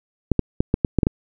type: clicks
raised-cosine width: 3 ms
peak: -3 dBFS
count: 8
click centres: 0.317 / 0.393 / 0.605 / 0.741 / 0.848 / 0.987 / 1.032 / 1.069 s
effects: none